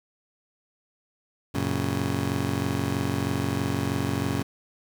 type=chord; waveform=20% pulse; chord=F# major; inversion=none; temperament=just; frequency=92.5 / 115.62 / 138.75 Hz; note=F#2 / A#2 / C#3; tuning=0 / -14 / +2 cents; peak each=-25 dBFS; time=1.54-4.43 s; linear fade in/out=10 ms; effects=9-bit